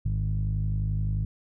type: tone with low-pass filter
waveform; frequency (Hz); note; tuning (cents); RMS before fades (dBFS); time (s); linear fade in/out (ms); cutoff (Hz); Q
sawtooth; 51.5; G#1; -14; -27; 0.05-1.25; 5; 130; 7.7
effects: none